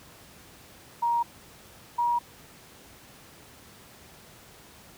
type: tone pair in turn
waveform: sine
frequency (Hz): 942 / 954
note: A#5 / A#5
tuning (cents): +18 / +40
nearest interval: unison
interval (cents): 22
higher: second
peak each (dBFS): -22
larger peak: neither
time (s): 1.02-1.23 / 1.98-2.19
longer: neither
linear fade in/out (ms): 10
effects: pink hiss -51 dBFS RMS until 4.97 s + high-pass 60 Hz 12 dB/octave